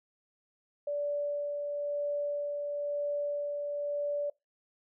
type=tone with tremolo; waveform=sine; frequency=580 Hz; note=D5; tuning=22 cents flat; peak=-29 dBFS; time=0.87-4.3 s; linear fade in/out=5 ms; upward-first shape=sine; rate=1 Hz; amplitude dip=30%; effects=noise-tail reverb RT60 0.2 s tail -23 dB re dry